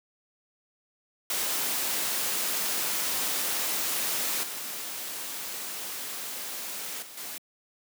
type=noise with level steps; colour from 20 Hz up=white; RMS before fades=-29 / -36 / -45 / -38 dBFS; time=1.3-7.38 s; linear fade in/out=2 ms; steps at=4.43 / 7.02 / 7.17 s; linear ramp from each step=5 ms; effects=high-pass 200 Hz 12 dB/octave